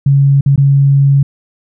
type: tone with dropouts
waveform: sine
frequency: 139.1 Hz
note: C#3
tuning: 6 cents sharp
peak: -5 dBFS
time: 0.06-1.23 s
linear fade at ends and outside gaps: 5 ms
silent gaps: 0.41-0.46 / 0.56-0.577 s
effects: none